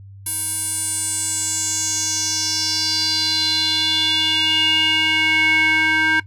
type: tone with band-pass filter sweep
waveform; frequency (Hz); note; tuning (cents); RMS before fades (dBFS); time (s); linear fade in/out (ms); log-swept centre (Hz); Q
square; 315.2; D#4; +23; -19; 0.26-6.2; 5; 11000 to 1800; 5.1
effects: noise-tail reverb RT60 0.1 s tail -18 dB re dry + added 98 Hz sine -37 dBFS peak until 6.26 s